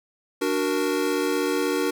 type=chord; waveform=square; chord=D augmented; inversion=none; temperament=equal; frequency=293.7 / 370 / 466.2 Hz; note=D4 / F#4 / A#4; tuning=0 / 0 / 0 cents; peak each=-27 dBFS; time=0.41-1.91 s; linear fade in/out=10 ms; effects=none